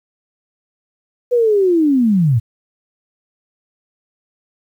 sine linear sweep, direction down, 498.6 to 104.5 Hz, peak -10 dBFS, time 1.31-2.4 s, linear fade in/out 20 ms, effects 8-bit

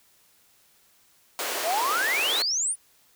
pink high-pass noise, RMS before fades -30 dBFS, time 1.39-2.42 s, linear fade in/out 0 ms, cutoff 400 Hz, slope 24 dB/octave
sine exponential sweep, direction up, 587.3 to 10020 Hz, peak -23 dBFS, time 1.62-2.76 s, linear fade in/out 50 ms
effects white hiss -61 dBFS RMS until 3.15 s

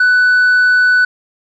sine tone with tanh clipping, 1491 Hz, F#6, 13 cents sharp, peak -8 dBFS, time 0-1.05 s, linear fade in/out 5 ms, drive 2 dB, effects none

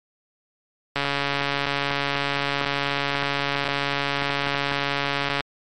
click train, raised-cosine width 0.3 ms, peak -7 dBFS, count 628, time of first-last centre 0.96-5.407 s, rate 141 Hz, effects MP3 64 kbps

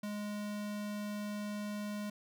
square tone, 207.7 Hz, G#3, in tune, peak -38 dBFS, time 0.03-2.1 s, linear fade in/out 5 ms, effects none

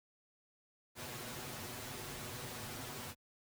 pink noise with comb filter, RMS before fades -45 dBFS, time 0.95-3.15 s, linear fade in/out 50 ms, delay 8.1 ms, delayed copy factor +0.7, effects high-pass 60 Hz 12 dB/octave

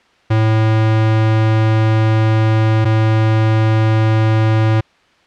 square tone pair in turn, 110 / 110 Hz, A2 / A2, 0 / 0 cents, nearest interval unison, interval 0 cents, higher neither, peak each -11 dBFS, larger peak neither, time 0.3-2.85 / 2.85-4.81 s, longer first, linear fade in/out 10 ms, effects white hiss -52 dBFS RMS until 5.26 s + low-pass 3000 Hz 12 dB/octave

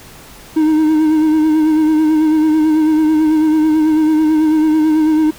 triangle tone with vibrato, 311.1 Hz, D#4, in tune, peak -7 dBFS, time 0.56-5.31 s, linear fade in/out 10 ms, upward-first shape sine, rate 9.1 Hz, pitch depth 35 cents each way, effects pink hiss -38 dBFS RMS until 5.38 s

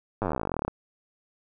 slowing click train, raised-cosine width 1 ms, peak -14 dBFS, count 27, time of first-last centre 0.22-0.68 s, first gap 9 ms, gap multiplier 1.05, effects none

